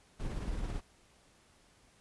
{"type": "noise with tremolo", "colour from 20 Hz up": "brown", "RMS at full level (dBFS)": -35, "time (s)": [0.19, 0.81], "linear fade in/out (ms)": 20, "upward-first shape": "triangle", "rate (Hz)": 18, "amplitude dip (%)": 40, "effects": ["pink hiss -65 dBFS RMS until 2 s", "resampled to 24000 Hz"]}